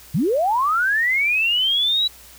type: linear sweep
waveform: sine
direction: up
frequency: 120.8 to 3951 Hz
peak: -16 dBFS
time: 0.14-2.08 s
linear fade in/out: 10 ms
effects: added 60 Hz sine -51 dBFS peak until 2.38 s + white hiss -45 dBFS RMS until 2.38 s